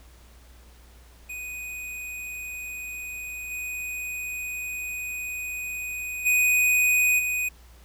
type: tone with level steps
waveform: square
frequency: 2489 Hz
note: D#7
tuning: in tune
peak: -34 / -31 / -19 / -25 dBFS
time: 1.29-7.49 s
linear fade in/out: 10 ms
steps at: 3.5 / 6.25 / 7.18 s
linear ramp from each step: 20 ms
effects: added 60 Hz sine -49 dBFS peak until 7.84 s + pink hiss -56 dBFS RMS until 7.84 s